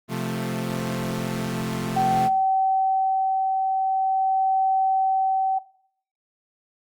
sawtooth chord, F major, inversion second, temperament equal, 130.81 / 174.61 / 220 Hz, C3 / F3 / A3, 0 / 0 / 0 cents, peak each -26 dBFS, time 0.08-2.3 s, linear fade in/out 50 ms
sine tone with tremolo, 766 Hz, G5, 40 cents flat, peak -17 dBFS, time 1.96-5.59 s, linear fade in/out 10 ms, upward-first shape sine, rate 0.45 Hz, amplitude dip 25%
effects noise-tail reverb RT60 0.6 s tail -19 dB re dry + Opus 24 kbps

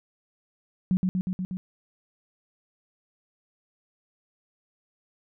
sine tone with echo, 184.6 Hz, F#3, 4 cents flat, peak -19 dBFS, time 0.91-0.97 s, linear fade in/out 0 ms, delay 120 ms, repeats 5, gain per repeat -2 dB, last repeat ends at 1.57 s, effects none

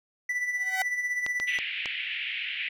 triangle tone with tremolo, 1975.5 Hz, B6, in tune, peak -23 dBFS, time 0.29-1.59 s, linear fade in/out 5 ms, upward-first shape sine, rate 16 Hz, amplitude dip 55%
sawtooth tone with exponential growth, 755 Hz, F#5, 35 cents sharp, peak -21 dBFS, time 0.55-0.82 s, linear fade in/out 2 ms, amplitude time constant 58 ms
clicks, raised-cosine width 0.2 ms, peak -16 dBFS, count 4, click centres 1.264 / 1.4 / 1.588 / 1.858 s
white band-pass noise, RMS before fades -33 dBFS, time 1.47-2.69 s, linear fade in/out 10 ms, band 1900 to 3000 Hz, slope 48 dB/octave
effects none

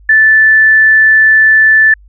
sine tone, 1755 Hz, A6, 5 cents flat, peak -3 dBFS, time 0.09-1.94 s, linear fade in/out 5 ms, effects added 50 Hz sine -37 dBFS peak until 2.08 s

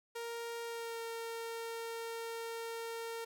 sawtooth tone with pitch glide, 466.2 to 459 Hz, A#4 to A#4, 0 to -27 cents, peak -36 dBFS, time 0.15-3.25 s, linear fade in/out 10 ms, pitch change -27 cents, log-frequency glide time 0.64-1.01 s, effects none

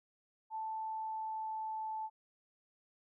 sine tone with pitch glide, 880 to 874.4 Hz, A5 to A5, 0 to -11 cents, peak -37 dBFS, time 0.5-2.1 s, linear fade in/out 50 ms, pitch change -11 cents, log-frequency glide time 0.75-1.83 s, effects none

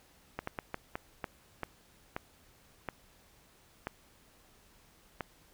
slowing click train, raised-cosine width 0.5 ms, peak -20 dBFS, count 11, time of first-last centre 0.39-5.208 s, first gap 84 ms, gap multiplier 1.36, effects pink hiss -63 dBFS RMS until 5.53 s

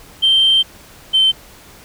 sine tone pair in turn, 3136 / 3095 Hz, G7 / G7, 0 / -23 cents, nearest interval unison, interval 23 cents, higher first, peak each -8 dBFS, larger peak neither, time 0.22-0.63 / 1.13-1.32 s, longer first, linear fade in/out 20 ms, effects tanh soft clip ceiling -5 dBFS + pink hiss -42 dBFS RMS until 1.84 s

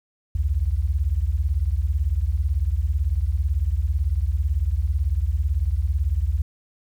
sine beating tone pair, 62.4 / 80.4 Hz, B1 / E2, +19 / -43 cents, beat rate 18 Hz, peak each -22 dBFS, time 0.35-6.42 s, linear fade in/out 5 ms, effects 9-bit

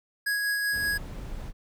square tone with tremolo, 1661.2 Hz, G#6, in tune, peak -25 dBFS, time 0.26-0.98 s, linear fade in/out 10 ms, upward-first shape sine, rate 5.2 Hz, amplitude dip 25%
brown noise, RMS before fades -37 dBFS, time 0.71-1.53 s, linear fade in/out 50 ms
effects none

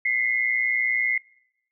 sine tone pair together, 2021 / 2141 Hz, B6 / C7, +39 / +39 cents, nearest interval minor second, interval 100 cents, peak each -23 dBFS, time 0.05-1.18 s, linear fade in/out 5 ms, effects noise-tail reverb RT60 0.8 s tail -23 dB re dry

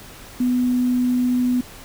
sine tone with quantisation, 248.6 Hz, B3, 12 cents sharp, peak -16 dBFS, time 0.4-1.61 s, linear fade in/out 5 ms, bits 7, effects pink hiss -41 dBFS RMS until 1.84 s

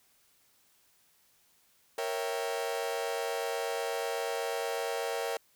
40% pulse chord, A# diminished seventh, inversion none, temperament equal, 466.2 / 554.4 / 659.3 / 784 Hz, A#4 / C#5 / E5 / G5, 0 / 0 / 0 / 0 cents, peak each -34 / -37 / -38 / -38 dBFS, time 1.98-5.37 s, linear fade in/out 2 ms, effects white hiss -67 dBFS RMS until 5.55 s

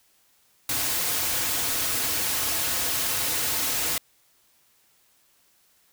white noise with comb filter, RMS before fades -26 dBFS, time 0.69-3.98 s, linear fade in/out 2 ms, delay 5.1 ms, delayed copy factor -0.55, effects white hiss -63 dBFS RMS until 5.92 s

